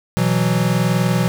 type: chord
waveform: square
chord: B suspended fourth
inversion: none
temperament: equal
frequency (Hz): 123.47 / 164.81 / 185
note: B2 / E3 / F#3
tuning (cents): 0 / 0 / 0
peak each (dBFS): -20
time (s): 0.17-1.28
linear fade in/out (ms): 0
effects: none